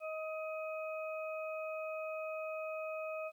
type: harmonic tone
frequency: 630 Hz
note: D#5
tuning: 21 cents sharp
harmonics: 1 / 2 / 4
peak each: -39 / -47 / -47 dBFS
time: 0-3.32 s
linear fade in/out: 50 ms
effects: 12-bit